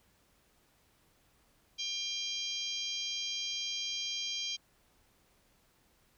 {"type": "harmonic tone", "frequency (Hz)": 798, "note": "G5", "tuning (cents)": 31, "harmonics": [3, 4, 5, 6, 7, 8], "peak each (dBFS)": [-45, -37, -44, -42, -44, -45], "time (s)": [1.78, 4.57], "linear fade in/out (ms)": 20, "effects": ["pink hiss -69 dBFS RMS until 6.17 s"]}